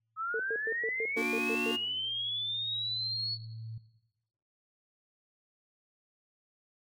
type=tone with exponential growth; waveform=sine; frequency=112.2 Hz; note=A2; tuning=34 cents sharp; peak=-38 dBFS; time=0-3.78 s; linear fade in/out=5 ms; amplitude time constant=820 ms
type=linear sweep; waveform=sine; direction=up; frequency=1269 to 4435 Hz; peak=-31 dBFS; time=0.16-3.38 s; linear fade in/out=50 ms
type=tone bursts; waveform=sine; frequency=447.9 Hz; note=A4; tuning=31 cents sharp; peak=-31 dBFS; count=9; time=0.34-1.715 s; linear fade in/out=2 ms; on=55 ms; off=110 ms
type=chord; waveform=square; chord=Bb augmented; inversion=none; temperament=just; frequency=233.1 / 291.4 / 364.2 Hz; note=Bb3 / D4 / F#4; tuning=0 / -13 / -27 cents; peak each=-37 dBFS; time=1.16-1.77 s; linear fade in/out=20 ms
effects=noise-tail reverb RT60 1.0 s tail -17 dB re dry + MP3 96 kbps